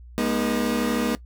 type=chord; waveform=30% pulse; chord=G# minor; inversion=none; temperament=equal with one note detuned; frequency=207.7 / 240.6 / 311.1 Hz; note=G#3 / B3 / D#4; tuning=0 / -45 / 0 cents; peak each=-25 / -21 / -26 dBFS; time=0.18-1.15 s; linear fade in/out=0 ms; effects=noise-tail reverb RT60 0.1 s tail -18 dB re dry + added 60 Hz sine -41 dBFS peak until 1.25 s